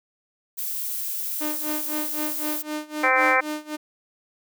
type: noise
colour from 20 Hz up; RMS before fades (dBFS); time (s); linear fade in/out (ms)
violet; -29; 0.57-2.63; 20
type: tone with tremolo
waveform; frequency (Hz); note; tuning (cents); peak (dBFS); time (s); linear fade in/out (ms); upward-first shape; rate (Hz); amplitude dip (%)
sawtooth; 303.4; D#4; -44; -22; 1.4-3.77; 20; sine; 3.9; 90
type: harmonic tone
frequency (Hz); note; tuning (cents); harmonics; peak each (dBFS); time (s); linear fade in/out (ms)
259.5; C4; -14; 2 / 3 / 4 / 5 / 6 / 7 / 8 / 9; -25 / -25 / -25 / -25 / -25 / -25 / -25 / -25; 3.03-3.41; 10
effects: none